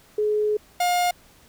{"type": "tone pair in turn", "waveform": ["sine", "45% pulse"], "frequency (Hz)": [422.9, 711.2], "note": ["G#4", "F5"], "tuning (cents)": [31, 31], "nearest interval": "major sixth", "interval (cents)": 900, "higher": "second", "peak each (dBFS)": [-19, -19], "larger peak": "neither", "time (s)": [[0.18, 0.57], [0.8, 1.11]], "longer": "first", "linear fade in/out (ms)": 5, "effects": ["pink hiss -54 dBFS RMS until 1.48 s"]}